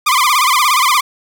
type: tone with vibrato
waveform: sawtooth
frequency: 1109 Hz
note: C#6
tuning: in tune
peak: -6 dBFS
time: 0.06-1.01 s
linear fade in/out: 10 ms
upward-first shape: sine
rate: 17 Hz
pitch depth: 180 cents each way
effects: none